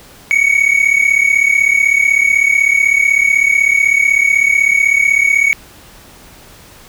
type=tone pair together; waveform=triangle; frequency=2217 / 2253 Hz; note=C#7 / C#7; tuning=0 / +28 cents; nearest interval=unison; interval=28 cents; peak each=-10 dBFS; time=0.31-5.53 s; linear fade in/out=0 ms; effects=pink hiss -40 dBFS RMS until 6.88 s